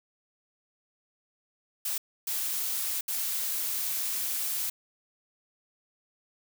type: noise bursts at uneven times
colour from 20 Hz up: blue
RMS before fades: -31 dBFS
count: 3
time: 1.85-1.98 / 2.27-3.01 / 3.08-4.7 s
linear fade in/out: 5 ms
effects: none

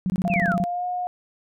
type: tone bursts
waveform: sine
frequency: 185 Hz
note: F#3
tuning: in tune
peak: -20 dBFS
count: 10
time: 0.06-0.639 s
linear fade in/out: 0 ms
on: 39 ms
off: 21 ms
type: tone with pitch glide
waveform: sine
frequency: 691 to 720.3 Hz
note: F5 to F#5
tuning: -19 to -47 cents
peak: -24 dBFS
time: 0.25-1.07 s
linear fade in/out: 0 ms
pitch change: +72 cents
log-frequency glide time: 0.57-0.86 s
type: exponential sweep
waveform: sine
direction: down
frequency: 2789 to 1204 Hz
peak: -22 dBFS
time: 0.29-0.57 s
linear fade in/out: 50 ms
effects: none

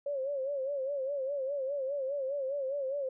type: tone with vibrato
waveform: sine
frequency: 549 Hz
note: C#5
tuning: 17 cents flat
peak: -31 dBFS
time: 0.06-3.09 s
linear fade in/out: 5 ms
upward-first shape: sine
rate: 4.9 Hz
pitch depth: 94 cents each way
effects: none

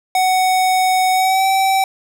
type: tone with pitch glide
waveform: square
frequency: 745 to 770.4 Hz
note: F#5 to G5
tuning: +12 to -30 cents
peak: -13 dBFS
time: 0.15-1.84 s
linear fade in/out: 2 ms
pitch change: +58 cents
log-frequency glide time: 1.12-1.46 s
effects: none

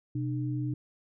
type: tone pair together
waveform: sine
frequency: 126.8 / 301.6 Hz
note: B2 / D4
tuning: +46 / +46 cents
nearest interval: octave + minor third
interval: 1500 cents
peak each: -30 / -34 dBFS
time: 0.15-0.74 s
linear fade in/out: 5 ms
effects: none

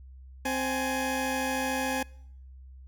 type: tone pair together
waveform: 20% pulse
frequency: 261.6 / 838.2 Hz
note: C4 / G#5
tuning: 0 / +16 cents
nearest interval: octave + minor sixth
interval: 2016 cents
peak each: -25 / -26 dBFS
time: 0.45-2.03 s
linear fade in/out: 5 ms
effects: noise-tail reverb RT60 0.7 s tail -25 dB re dry + added 65 Hz sine -45 dBFS peak until 2.87 s

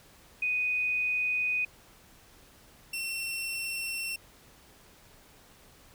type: tone pair in turn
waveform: sine / sawtooth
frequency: 2489 / 2709 Hz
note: D#7 / E7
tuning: 0 / +47 cents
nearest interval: minor second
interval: 147 cents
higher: second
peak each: -26 / -29 dBFS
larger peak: first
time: 0.42-1.65 / 2.93-4.16 s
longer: neither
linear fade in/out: 5 ms
effects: pink hiss -57 dBFS RMS until 5.94 s

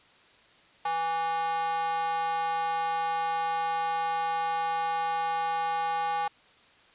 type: tone with high-pass filter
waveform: square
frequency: 164.4 Hz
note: E3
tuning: 4 cents flat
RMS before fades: -29 dBFS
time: 0.85-6.28 s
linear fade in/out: 5 ms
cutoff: 890 Hz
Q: 8
effects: white hiss -58 dBFS RMS until 6.94 s + resampled to 8000 Hz

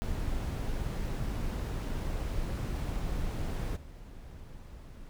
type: noise with level steps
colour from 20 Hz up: brown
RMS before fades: -33 / -47 dBFS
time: 0.02-5.09 s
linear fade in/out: 0 ms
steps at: 3.75 s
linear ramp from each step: 20 ms
effects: none

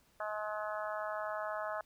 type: harmonic tone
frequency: 212.2 Hz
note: G#3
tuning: 38 cents sharp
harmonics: 3 / 4 / 5 / 6 / 7 / 8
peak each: -39 / -44 / -44 / -43 / -46 / -48 dBFS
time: 0.2-1.81 s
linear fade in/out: 2 ms
effects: pink hiss -69 dBFS RMS until 1.85 s

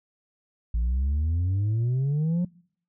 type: exponential sweep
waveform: sine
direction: up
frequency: 55 to 181.4 Hz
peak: -19 dBFS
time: 0.74-2.45 s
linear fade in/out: 5 ms
effects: noise-tail reverb RT60 0.6 s tail -26 dB re dry + tanh soft clip ceiling -21 dBFS

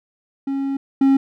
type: tone pair in turn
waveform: triangle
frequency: 273.8 / 271.3 Hz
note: C#4 / C#4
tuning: -21 / -37 cents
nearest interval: unison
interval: 16 cents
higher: first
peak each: -18 / -9 dBFS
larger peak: second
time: 0.47-0.77 / 1.01-1.17 s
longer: first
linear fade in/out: 5 ms
effects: none

